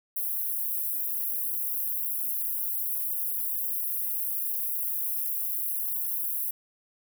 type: high-pass noise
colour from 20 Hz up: white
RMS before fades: -30 dBFS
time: 0.16-6.51 s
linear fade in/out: 5 ms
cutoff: 11000 Hz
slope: 48 dB/octave
effects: none